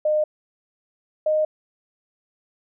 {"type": "tone pair in turn", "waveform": "sine", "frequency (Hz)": [610, 617.4], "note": ["D#5", "D#5"], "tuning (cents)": [-34, -14], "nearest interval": "unison", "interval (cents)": 20, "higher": "second", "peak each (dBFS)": -17, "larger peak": "neither", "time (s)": [[0.05, 0.24], [1.26, 1.45]], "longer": "neither", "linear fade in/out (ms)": 5, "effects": []}